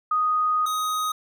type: tone pair in turn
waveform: sine / square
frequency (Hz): 1244 / 1252.7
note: D#6 / D#6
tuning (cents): -1 / +11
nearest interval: unison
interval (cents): 12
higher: second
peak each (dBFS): -19 / -24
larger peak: first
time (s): 0.11-0.66 / 0.66-1.12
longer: first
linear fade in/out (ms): 5
effects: none

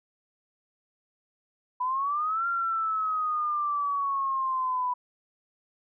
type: exponential two-way sweep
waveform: sine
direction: up then down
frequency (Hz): 987 to 1388 to 987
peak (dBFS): -25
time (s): 1.8-4.94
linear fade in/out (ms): 10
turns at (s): 2.47
effects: none

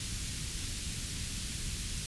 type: band-stop noise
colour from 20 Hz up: pink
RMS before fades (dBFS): -37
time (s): 0-2.06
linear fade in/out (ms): 2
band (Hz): 170 to 3100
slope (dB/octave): 12
effects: resampled to 24000 Hz

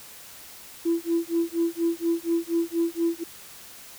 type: tone with tremolo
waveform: sine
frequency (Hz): 335.8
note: E4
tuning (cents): +32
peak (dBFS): -18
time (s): 0.85-3.24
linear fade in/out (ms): 10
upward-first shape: sine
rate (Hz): 4.2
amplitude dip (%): 100
effects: tanh soft clip ceiling -15 dBFS + white hiss -45 dBFS RMS until 3.98 s

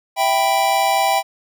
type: chord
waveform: square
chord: E minor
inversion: none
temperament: equal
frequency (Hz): 659.3 / 784 / 987.8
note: E5 / G5 / B5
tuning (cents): 0 / 0 / 0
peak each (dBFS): -22 / -17 / -23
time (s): 0.16-1.23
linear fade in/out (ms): 50
effects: none

